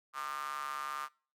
square tone with high-pass filter, 70.9 Hz, C#2, 40 cents sharp, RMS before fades -39 dBFS, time 0.13-1.09 s, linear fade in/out 50 ms, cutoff 1200 Hz, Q 7.6, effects noise-tail reverb RT60 0.4 s tail -24 dB re dry + MP3 96 kbps

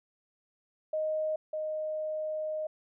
sine tone pair in turn, 622.3 / 619.8 Hz, D#5 / D#5, 0 / -7 cents, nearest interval unison, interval 7 cents, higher first, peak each -28 / -31 dBFS, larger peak first, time 0.93-1.36 / 1.53-2.67 s, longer second, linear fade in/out 5 ms, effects none

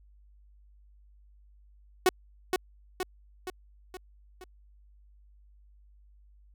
sawtooth tone with echo, 369.3 Hz, F#4, 3 cents flat, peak -15 dBFS, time 2.06-2.09 s, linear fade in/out 2 ms, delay 470 ms, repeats 5, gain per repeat -5 dB, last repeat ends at 4.44 s, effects added 50 Hz sine -55 dBFS peak until 6.54 s

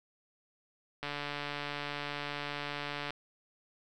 click train, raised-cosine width 0.3 ms, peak -21 dBFS, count 302, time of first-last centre 1.03-3.106 s, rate 145 Hz, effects none

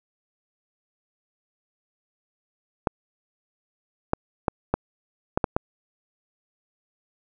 clicks, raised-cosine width 1 ms, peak -6 dBFS, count 7, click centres 2.872 / 4.134 / 4.482 / 4.74 / 5.375 / 5.442 / 5.565 s, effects none

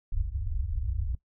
pink low-pass noise, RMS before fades -30 dBFS, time 0.12-1.15 s, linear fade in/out 5 ms, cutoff 100 Hz, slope 96 dB/octave, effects noise-tail reverb RT60 0.1 s tail -18 dB re dry

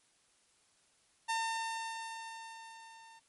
sawtooth tone with level ramp, 905 Hz, A5, 48 cents sharp, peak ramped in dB -27 to -51 dBFS, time 1.28-3.2 s, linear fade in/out 20 ms, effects white hiss -70 dBFS RMS until 3.28 s + MP3 48 kbps

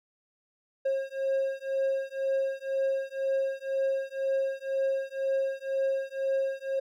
triangle beating tone pair, 538 / 540 Hz, C5 / C#5, +48 / -45 cents, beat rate 2 Hz, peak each -28 dBFS, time 0.85-6.8 s, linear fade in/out 10 ms, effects none

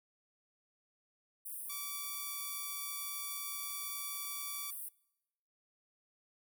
pink high-pass noise, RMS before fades -44 dBFS, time 1.45-4.89 s, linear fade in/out 10 ms, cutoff 8900 Hz, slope 96 dB/octave
5% pulse tone, 1154 Hz, D6, 31 cents flat, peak -30 dBFS, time 1.69-4.71 s, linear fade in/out 10 ms
effects noise-tail reverb RT60 0.9 s tail -24 dB re dry

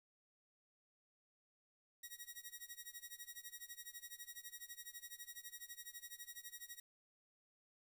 5% pulse tone with tremolo, 1899 Hz, A#6, 32 cents sharp, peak -37 dBFS, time 2.03-6.8 s, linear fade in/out 5 ms, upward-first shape sine, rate 12 Hz, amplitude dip 90%, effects 12-bit

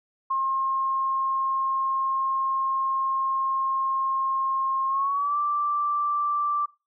sine tone with pitch glide, 1069 to 1172.5 Hz, C6 to D6, +37 to -3 cents, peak -22 dBFS, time 0.3-6.66 s, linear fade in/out 10 ms, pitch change +160 cents, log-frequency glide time 4.88-5.37 s, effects noise-tail reverb RT60 0.3 s tail -22 dB re dry

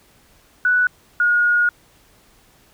sine tone pair in turn, 1480 / 1438.7 Hz, F#6 / F#6, 0 / -49 cents, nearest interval unison, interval 49 cents, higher first, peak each -13 dBFS, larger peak neither, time 0.65-0.87 / 1.2-1.69 s, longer second, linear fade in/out 2 ms, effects pink hiss -54 dBFS RMS until 2.73 s

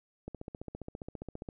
click train, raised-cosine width 2 ms, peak -27 dBFS, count 19, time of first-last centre 0.28-1.488 s, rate 14.9 Hz, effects none

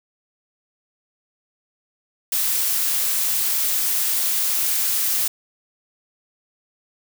blue noise, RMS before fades -21 dBFS, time 2.32-5.28 s, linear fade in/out 5 ms, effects none

